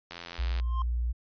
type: click train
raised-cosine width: 0.2 ms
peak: -22 dBFS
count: 43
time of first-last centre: 0.11-0.599 s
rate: 85.9 Hz
type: tone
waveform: sine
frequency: 59.4 Hz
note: A#1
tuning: 33 cents sharp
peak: -26 dBFS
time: 0.38-1.13 s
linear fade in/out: 20 ms
type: tone with exponential growth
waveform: triangle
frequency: 1055 Hz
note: C6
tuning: 14 cents sharp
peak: -28 dBFS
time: 0.52-0.82 s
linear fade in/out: 2 ms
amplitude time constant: 64 ms
effects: resampled to 11025 Hz